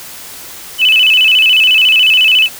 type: tone with vibrato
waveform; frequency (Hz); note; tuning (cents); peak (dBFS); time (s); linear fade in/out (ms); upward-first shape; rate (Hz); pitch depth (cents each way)
sine; 2794; F7; 0; -5; 0.78-2.49; 50; square; 14; 120
effects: white hiss -30 dBFS RMS until 2.59 s